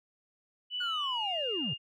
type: tone with pitch glide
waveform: sine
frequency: 2970 to 2820 Hz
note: F#7 to F7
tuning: +6 to +16 cents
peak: -32 dBFS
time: 0.7-1.78 s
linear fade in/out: 50 ms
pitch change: -90 cents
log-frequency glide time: 1.1-1.27 s
type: linear sweep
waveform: triangle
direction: down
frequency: 1480 to 110 Hz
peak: -32 dBFS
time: 0.8-1.74 s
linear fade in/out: 10 ms
effects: none